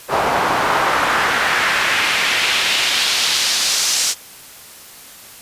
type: noise with band-pass filter sweep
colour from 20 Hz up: pink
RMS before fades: -17 dBFS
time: 0.08-4.15 s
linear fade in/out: 50 ms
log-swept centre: 780 to 6400 Hz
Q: 1.4
effects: white hiss -39 dBFS RMS until 5.41 s + resampled to 32000 Hz